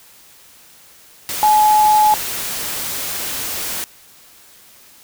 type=tone in noise; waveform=sine; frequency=850 Hz; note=G#5; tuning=40 cents sharp; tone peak=-9 dBFS; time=1.43-2.14 s; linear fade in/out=0 ms; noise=white; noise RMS=-24 dBFS; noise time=1.29-3.84 s; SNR=+12 dB; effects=white hiss -46 dBFS RMS until 5.03 s